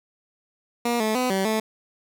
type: tone with pitch steps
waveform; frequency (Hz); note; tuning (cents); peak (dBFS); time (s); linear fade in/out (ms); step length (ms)
15% pulse; 238 / 217.4 / 252.3 / 192 / 218.8; A#3 / A3 / B3 / G3 / A3; +36 / -21 / +37 / -36 / -9; -15; 0.85-1.6; 5; 150
effects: none